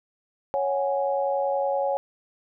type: chord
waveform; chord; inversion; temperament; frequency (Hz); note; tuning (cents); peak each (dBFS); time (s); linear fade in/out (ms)
sine; C# suspended fourth; none; equal; 554.4 / 740 / 830.6; C#5 / F#5 / G#5; 0 / 0 / 0; -24 / -30 / -28; 0.54-1.97; 0
effects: none